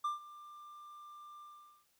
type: tone with ADSR envelope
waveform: triangle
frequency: 1189 Hz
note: D6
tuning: 21 cents sharp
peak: -29 dBFS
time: 0.04-1.86 s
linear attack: 8 ms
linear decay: 140 ms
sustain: -19 dB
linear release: 440 ms
effects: white hiss -74 dBFS RMS until 1.99 s